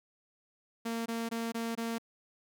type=tone bursts; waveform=sawtooth; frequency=229.6 Hz; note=A#3; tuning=26 cents flat; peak=-29 dBFS; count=5; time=0.85-1.984 s; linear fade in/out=10 ms; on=210 ms; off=21 ms; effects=none